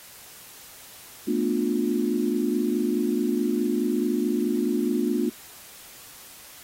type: chord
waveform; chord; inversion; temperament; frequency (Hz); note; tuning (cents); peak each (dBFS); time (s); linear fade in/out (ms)
sine; B half-diminished seventh; third; just; 222.2 / 246.9 / 296.3 / 355.6; A3 / B3 / D4 / F4; +17 / 0 / +15 / +31; -27; 1.27-5.3; 10
effects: white hiss -46 dBFS RMS until 6.63 s + AAC 48 kbps